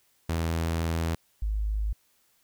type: tone pair in turn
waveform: sawtooth / sine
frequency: 82.41 / 52.4 Hz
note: E2 / G#1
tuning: 0 / +16 cents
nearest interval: minor sixth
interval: 784 cents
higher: first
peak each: -22 / -25 dBFS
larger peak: first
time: 0.29-1.15 / 1.42-1.93 s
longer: first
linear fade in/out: 5 ms
effects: white hiss -67 dBFS RMS until 2.43 s